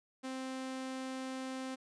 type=tone; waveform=sawtooth; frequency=261.6 Hz; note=C4; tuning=in tune; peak=-35 dBFS; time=0.23-1.76 s; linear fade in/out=20 ms; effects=resampled to 22050 Hz